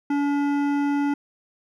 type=tone with hard clipping; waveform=sine; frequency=285.7 Hz; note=D4; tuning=48 cents flat; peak=-22 dBFS; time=0.1-1.14 s; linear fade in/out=5 ms; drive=13 dB; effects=none